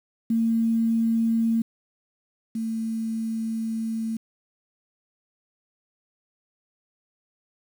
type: tone pair in turn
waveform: sine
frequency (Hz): 227.3 / 224.2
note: A#3 / A3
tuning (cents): -43 / +33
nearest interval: unison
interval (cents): 24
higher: first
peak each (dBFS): -19 / -25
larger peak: first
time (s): 0.3-1.62 / 2.55-4.17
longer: second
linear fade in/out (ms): 5
effects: 8-bit